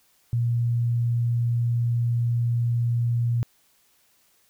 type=tone; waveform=sine; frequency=118.6 Hz; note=A#2; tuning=30 cents sharp; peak=-20 dBFS; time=0.33-3.43 s; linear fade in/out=0 ms; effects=white hiss -63 dBFS RMS until 4.49 s